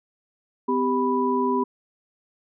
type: tone cluster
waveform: sine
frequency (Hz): 253.5 / 393.4 / 987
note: B3 / G4 / B5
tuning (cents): +45 / +6 / -1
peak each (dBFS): -24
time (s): 0.68-1.64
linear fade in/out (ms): 10
effects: none